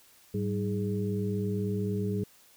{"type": "harmonic tone with a mistuned harmonic", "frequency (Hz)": 103.83, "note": "G#2", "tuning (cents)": 0, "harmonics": [1, 2, 3, 4], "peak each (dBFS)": [-32, -31, -41, -34], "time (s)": [0.34, 2.24], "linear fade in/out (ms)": 5, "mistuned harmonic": 2, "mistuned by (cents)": -130, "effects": ["white hiss -59 dBFS RMS until 2.56 s"]}